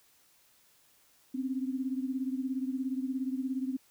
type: beating tone pair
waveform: sine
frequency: 258.1 / 275.1 Hz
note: C4 / C#4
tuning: -23 / -13 cents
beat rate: 17 Hz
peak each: -32 / -36 dBFS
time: 1.34-3.77 s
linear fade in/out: 10 ms
effects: white hiss -65 dBFS RMS until 3.9 s